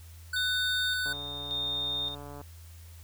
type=tone; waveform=square; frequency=1494 Hz; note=F#6; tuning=16 cents sharp; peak=-30 dBFS; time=0.33-1.13 s; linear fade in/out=5 ms
type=tone with tremolo; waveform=sine; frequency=3655 Hz; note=A#7; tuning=35 cents flat; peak=-29 dBFS; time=0.36-2.15 s; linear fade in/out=5 ms; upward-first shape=square; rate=0.87 Hz; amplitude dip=55%
type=click train; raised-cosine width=1 ms; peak=-31 dBFS; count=196; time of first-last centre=1.06-2.414 s; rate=144 Hz
effects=added 83 Hz sine -46 dBFS peak until 3.03 s + white hiss -57 dBFS RMS until 3.03 s